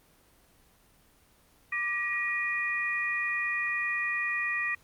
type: tone cluster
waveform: sine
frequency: 1179 / 1905 / 2447 Hz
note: D6 / A#6 / D#7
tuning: +6 / +37 / -29 cents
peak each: -38 / -29 / -33 dBFS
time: 1.72-4.75 s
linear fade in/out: 5 ms
effects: pink hiss -62 dBFS RMS until 4.83 s + Opus 24 kbps